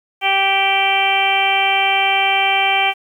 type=harmonic tone; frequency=390 Hz; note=G4; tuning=9 cents flat; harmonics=1 / 2 / 3 / 4 / 5 / 6 / 7 / 8; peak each=-29 / -17 / -27 / -28 / -27 / -17 / -24 / -21 dBFS; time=0.21-2.94 s; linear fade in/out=50 ms; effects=8-bit